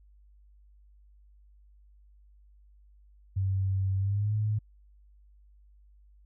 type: tone with pitch glide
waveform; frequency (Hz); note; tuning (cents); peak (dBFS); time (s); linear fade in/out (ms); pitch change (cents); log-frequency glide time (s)
sine; 96.1 to 106.63; G2 to G#2; -34 to +46; -25; 3.36-4.59; 10; +180; 3.97-4.34
effects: added 50 Hz sine -55 dBFS peak until 6.25 s